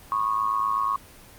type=tone with amplitude modulation; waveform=sine; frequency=1100 Hz; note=C#6; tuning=14 cents flat; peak=-18 dBFS; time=0.12-0.96 s; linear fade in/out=0 ms; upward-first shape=sine; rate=108 Hz; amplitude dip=80%; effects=pink hiss -48 dBFS RMS until 1.38 s + Opus 24 kbps